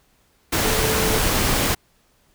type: tone in noise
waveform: sine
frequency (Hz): 438.2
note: A4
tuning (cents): -7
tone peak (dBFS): -25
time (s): 0.64-1.19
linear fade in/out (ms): 10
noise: pink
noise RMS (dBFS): -20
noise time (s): 0.52-1.75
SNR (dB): -8
effects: pink hiss -61 dBFS RMS until 2.34 s